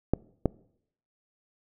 clicks, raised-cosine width 2 ms, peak -9 dBFS, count 2, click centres 0.136 / 0.457 s, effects noise-tail reverb RT60 0.7 s tail -23 dB re dry

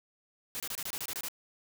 white noise bursts, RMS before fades -37 dBFS, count 10, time 0.55-1.284 s, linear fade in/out 0 ms, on 50 ms, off 26 ms, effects none

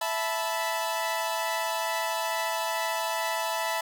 sawtooth chord, E suspended fourth, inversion none, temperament equal with one note detuned, 659.3 / 874.4 / 987.8 Hz, E5 / A5 / B5, 0 / -11 / 0 cents, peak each -28 dBFS, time 0.01-3.81 s, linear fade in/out 5 ms, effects none

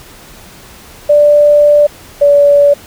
sine tone pair in turn, 588 / 574.2 Hz, D5 / D5, +2 / -39 cents, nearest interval unison, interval 41 cents, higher first, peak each -3 dBFS, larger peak neither, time 1.09-1.87 / 2.21-2.74 s, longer first, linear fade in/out 10 ms, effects pink hiss -36 dBFS RMS until 2.86 s

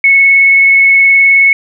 sine tone with vibrato, 2200 Hz, C#7, 14 cents flat, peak -3 dBFS, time 0.04-1.53 s, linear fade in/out 2 ms, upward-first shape sine, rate 19 Hz, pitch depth 10 cents each way, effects none

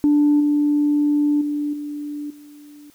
sine tone with level steps, 293.7 Hz, D4, in tune, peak -11 / -14 / -20 / -26 / -40 dBFS, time 0.04-2.9 s, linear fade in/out 0 ms, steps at 0.4 / 1.41 / 1.73 / 2.3 s, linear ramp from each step 5 ms, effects tanh soft clip ceiling -9 dBFS + white hiss -55 dBFS RMS until 2.94 s

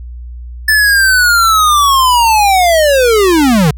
square linear sweep, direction down, 1760 to 138 Hz, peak -7 dBFS, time 0.68-3.71 s, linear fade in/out 5 ms, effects added 60 Hz sine -24 dBFS peak until 3.77 s

